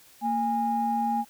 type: tone pair together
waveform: sine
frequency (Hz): 230.2 / 821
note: A#3 / G#5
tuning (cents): -22 / -20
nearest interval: octave + minor seventh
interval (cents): 2202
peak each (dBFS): -28 / -24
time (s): 0.21-1.25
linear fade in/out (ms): 50
effects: tanh soft clip ceiling -16 dBFS + white hiss -55 dBFS RMS until 1.29 s